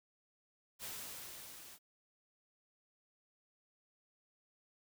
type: noise with level ramp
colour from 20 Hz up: white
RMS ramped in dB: -44 to -55 dBFS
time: 0.79-1.79 s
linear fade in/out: 50 ms
effects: none